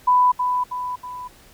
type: tone with echo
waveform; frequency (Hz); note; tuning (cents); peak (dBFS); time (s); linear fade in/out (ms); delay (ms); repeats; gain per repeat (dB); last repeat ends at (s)
sine; 995; B5; +13; -12; 0.07-0.32; 10; 320; 3; -6; 1.28
effects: pink hiss -50 dBFS RMS until 1.53 s